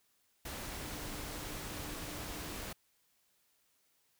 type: tone in noise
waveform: sine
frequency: 300 Hz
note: D4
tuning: 37 cents sharp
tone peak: -51 dBFS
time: 0.82-2.63 s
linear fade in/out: 5 ms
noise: pink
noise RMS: -43 dBFS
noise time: 0.45-2.73 s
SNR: -11 dB
effects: white hiss -74 dBFS RMS until 4.19 s